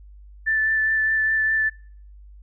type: tone with vibrato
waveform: sine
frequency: 1760 Hz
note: A6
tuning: in tune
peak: -18 dBFS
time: 0.46-1.7 s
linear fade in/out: 20 ms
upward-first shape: sine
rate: 4.9 Hz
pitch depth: 11 cents each way
effects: noise-tail reverb RT60 0.5 s tail -24 dB re dry + added 50 Hz sine -42 dBFS peak until 2.42 s